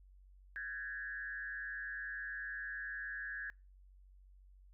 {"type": "tone with frequency modulation", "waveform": "sine", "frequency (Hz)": 1661.2, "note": "G#6", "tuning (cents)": 0, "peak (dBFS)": -40, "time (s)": [0.56, 3.5], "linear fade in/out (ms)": 0, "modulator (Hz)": 129, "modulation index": 0.92, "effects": ["noise-tail reverb RT60 0.3 s tail -26 dB re dry", "added 47 Hz sine -58 dBFS peak until 4.73 s"]}